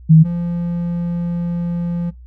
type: tone pair in turn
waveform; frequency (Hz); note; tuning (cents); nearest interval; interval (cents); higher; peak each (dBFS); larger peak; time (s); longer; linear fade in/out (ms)
sine / triangle; 159.1 / 172.52; D#3 / F3; +39 / -21; minor second; 140; second; -4 / -16; first; 0.09-0.24 / 0.24-2.11; second; 20
effects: noise-tail reverb RT60 0.2 s tail -22 dB re dry + added 61 Hz sine -36 dBFS peak until 2.26 s